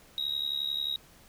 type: tone with amplitude modulation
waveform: triangle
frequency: 3804 Hz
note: A#7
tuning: 34 cents sharp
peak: -23 dBFS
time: 0.18-0.96 s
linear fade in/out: 0 ms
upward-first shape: sine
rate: 71.3 Hz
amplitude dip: 90%
effects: tanh soft clip ceiling -22 dBFS + pink hiss -57 dBFS RMS until 1.28 s